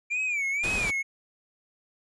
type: tone with vibrato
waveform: triangle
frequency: 2349 Hz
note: D7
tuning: in tune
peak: -24 dBFS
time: 0.1-1.03 s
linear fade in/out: 20 ms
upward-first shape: sine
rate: 2 Hz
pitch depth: 140 cents each way
type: noise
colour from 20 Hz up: pink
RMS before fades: -33 dBFS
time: 0.63-0.91 s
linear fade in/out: 10 ms
effects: resampled to 24000 Hz